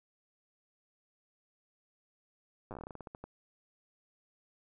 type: slowing click train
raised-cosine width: 1 ms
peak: -30 dBFS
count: 16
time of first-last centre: 2.71-3.24 s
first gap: 8 ms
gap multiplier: 1.19
effects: none